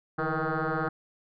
sine tone with frequency modulation, 466.2 Hz, A#4, in tune, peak -25 dBFS, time 0.18-0.89 s, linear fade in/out 10 ms, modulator 158 Hz, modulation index 6.7, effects tanh soft clip ceiling -22 dBFS

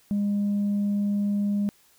sine tone, 203.6 Hz, G#3, 34 cents flat, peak -20 dBFS, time 0.11-1.69 s, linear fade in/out 0 ms, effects tanh soft clip ceiling -20 dBFS + white hiss -60 dBFS RMS until 1.98 s

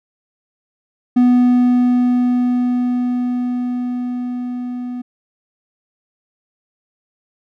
triangle tone with level ramp, 246.9 Hz, B3, in tune, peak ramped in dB -6 to -21 dBFS, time 1.16-5.02 s, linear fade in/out 10 ms, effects none

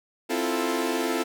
sawtooth chord, F major seventh, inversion second, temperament equal, 261.6 / 329.6 / 349.2 / 440 Hz, C4 / E4 / F4 / A4, 0 / 0 / 0 / 0 cents, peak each -26 dBFS, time 0.29-1.24 s, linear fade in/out 20 ms, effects none

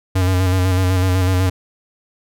square tone with vibrato, 92.5 Hz, F#2, in tune, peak -14 dBFS, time 0.15-1.5 s, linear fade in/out 10 ms, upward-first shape square, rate 8 Hz, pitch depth 31 cents each way, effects none

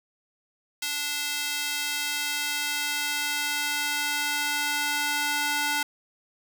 square tone with high-pass filter sweep, 292.7 Hz, D4, 6 cents flat, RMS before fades -28 dBFS, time 0.82-5.83 s, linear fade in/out 5 ms, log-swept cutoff 2700 to 1200 Hz, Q 0.85, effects none

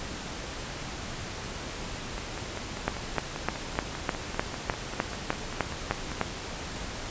two click trains, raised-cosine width 0.5 ms, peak -20 / -9 dBFS, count 21 / 12, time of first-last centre 2.18-6.117 / 2.88-6.213 s, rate 5.08 / 3.3 Hz, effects pink hiss -37 dBFS RMS until 7.1 s + resampled to 16000 Hz

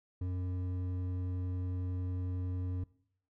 triangle tone with hard clipping, 91.1 Hz, F#2, 26 cents flat, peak -35 dBFS, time 0.21-2.84 s, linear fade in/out 5 ms, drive 12 dB, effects noise-tail reverb RT60 0.7 s tail -21 dB re dry

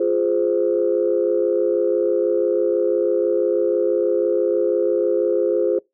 sine chord, F minor, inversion none, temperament equal with one note detuned, 349.2 / 415.3 / 519.3 Hz, F4 / Ab4 / C5, 0 / 0 / -13 cents, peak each -20 dBFS, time 0-5.79 s, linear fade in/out 5 ms, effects noise-tail reverb RT60 0.2 s tail -25 dB re dry + tanh soft clip ceiling -7 dBFS

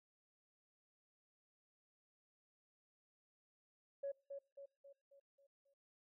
sine tone with echo, 557 Hz, C#5, 8 cents sharp, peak -39 dBFS, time 4.03-4.12 s, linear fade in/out 10 ms, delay 270 ms, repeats 6, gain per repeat -6 dB, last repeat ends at 5.74 s, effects noise-tail reverb RT60 0.4 s tail -24 dB re dry + tanh soft clip ceiling -35 dBFS

